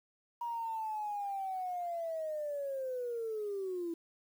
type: linear sweep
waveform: sine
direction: down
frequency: 953 to 329.6 Hz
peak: -34 dBFS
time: 0.41-3.94 s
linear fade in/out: 5 ms
effects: tanh soft clip ceiling -30 dBFS + 10-bit